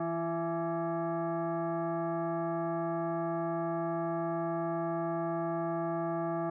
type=tone with frequency modulation; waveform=sine; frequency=164.81 Hz; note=E3; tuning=in tune; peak=-30 dBFS; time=0-6.5 s; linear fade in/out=5 ms; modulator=502 Hz; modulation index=1.7; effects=none